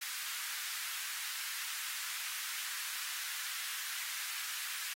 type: high-pass noise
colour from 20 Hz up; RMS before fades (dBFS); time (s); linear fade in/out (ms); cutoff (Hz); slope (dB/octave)
pink; -41; 0.01-4.94; 10; 1400; 24
effects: AAC 48 kbps